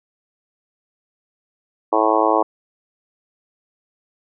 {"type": "harmonic tone", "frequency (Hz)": 109.4, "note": "A2", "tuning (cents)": -9, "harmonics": [3, 4, 5, 6, 7, 8, 9, 10], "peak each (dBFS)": [-22, -22, -22, -22, -22, -22, -22, -22], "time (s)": [1.92, 2.43], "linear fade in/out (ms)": 10, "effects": []}